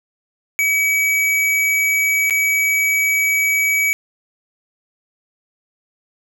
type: tone with dropouts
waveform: square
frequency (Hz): 2277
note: C#7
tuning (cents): +46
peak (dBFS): -15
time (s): 0.59-3.93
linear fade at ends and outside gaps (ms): 0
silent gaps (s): 2.298-2.307
effects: none